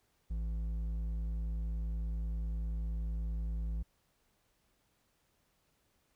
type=tone with hard clipping; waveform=sine; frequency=55.2 Hz; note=A1; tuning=6 cents sharp; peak=-35 dBFS; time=0.3-3.83 s; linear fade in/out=10 ms; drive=6 dB; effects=pink hiss -75 dBFS RMS until 6.15 s